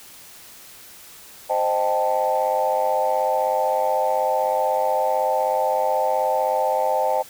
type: chord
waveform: sine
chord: A half-diminished seventh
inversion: first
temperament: equal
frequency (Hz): 523.3 / 622.3 / 784 / 880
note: C5 / Eb5 / G5 / A5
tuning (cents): 0 / 0 / 0 / 0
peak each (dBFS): -23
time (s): 1.49-7.23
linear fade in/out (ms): 20
effects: tanh soft clip ceiling -10 dBFS + white hiss -44 dBFS RMS until 7.29 s